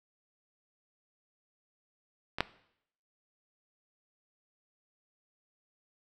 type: clicks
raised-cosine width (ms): 0.3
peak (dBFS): -19 / -9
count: 2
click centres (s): 2.385 / 2.406
effects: noise-tail reverb RT60 0.7 s tail -18 dB re dry